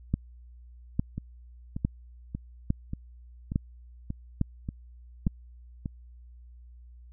two click trains, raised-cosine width 5 ms, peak -12 / -20 dBFS, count 7 / 9, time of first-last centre 0.14-5.268 / 1.18-5.858 s, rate 1.17 / 1.71 Hz, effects added 60 Hz sine -47 dBFS peak until 7.12 s

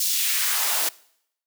white noise with high-pass filter sweep, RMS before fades -23 dBFS, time 0-0.89 s, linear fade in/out 5 ms, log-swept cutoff 5100 to 440 Hz, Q 1.2, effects noise-tail reverb RT60 0.7 s tail -22 dB re dry

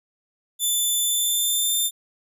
10% pulse tone with pitch glide, 3520 to 3582 Hz, A7 to A7, 0 to +30 cents, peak -13 dBFS, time 0.59-1.91 s, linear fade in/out 50 ms, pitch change +30 cents, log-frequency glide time 1.01-1.75 s, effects none

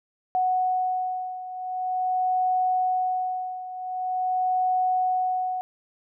sine beating tone pair, 739 / 739.45 Hz, F#5 / F#5, -2 / -1 cents, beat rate 0.45 Hz, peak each -24 / -28 dBFS, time 0.35-5.61 s, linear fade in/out 0 ms, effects none

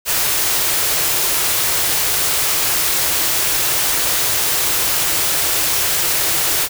white band-stop noise, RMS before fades -17 dBFS, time 0.05-6.69 s, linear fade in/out 50 ms, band 180 to 280 Hz, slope 96 dB/octave, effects none

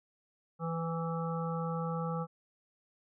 harmonic tone with a mistuned harmonic, 164.81 Hz, E3, in tune, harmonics 1 / 3 / 5 / 7 / 8, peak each -34 / -39 / -42 / -43 / -43 dBFS, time 0.59-2.27 s, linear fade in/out 50 ms, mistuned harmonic 3, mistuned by +16 cents, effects none

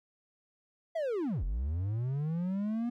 triangle linear two-way sweep, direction down then up, 679 to 40.81 to 242.7 Hz, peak -28 dBFS, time 0.95-2.9 s, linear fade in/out 10 ms, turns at 1.44 s, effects none

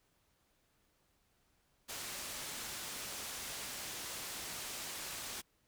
white low-pass noise, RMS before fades -44 dBFS, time 1.88-5.42 s, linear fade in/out 20 ms, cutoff 9800 Hz, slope 12 dB/octave, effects pink hiss -75 dBFS RMS until 5.67 s

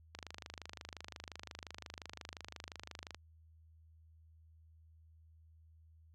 click train, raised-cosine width 0.2 ms, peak -28 dBFS, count 78, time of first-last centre 0.15-3.146 s, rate 25.7 Hz, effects added 80 Hz sine -60 dBFS peak until 6.14 s

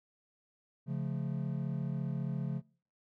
triangle chord, Db augmented, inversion none, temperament just, 138.59 / 173.24 / 216.5 Hz, Db3 / F3 / A3, 0 / -14 / -28 cents, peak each -33 / -36 / -39 dBFS, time 0.86-2.62 s, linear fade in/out 50 ms, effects noise-tail reverb RT60 0.5 s tail -26 dB re dry

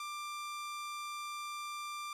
sawtooth tone, 1185 Hz, D6, 15 cents sharp, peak -36 dBFS, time 0-2.13 s, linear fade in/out 2 ms, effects low-pass 11000 Hz 12 dB/octave

